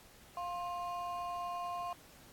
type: ring-modulated tone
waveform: triangle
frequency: 880 Hz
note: A5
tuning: in tune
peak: -32 dBFS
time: 0.37-1.93 s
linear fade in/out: 2 ms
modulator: 178 Hz
effects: pink hiss -59 dBFS RMS until 2.32 s + AAC 64 kbps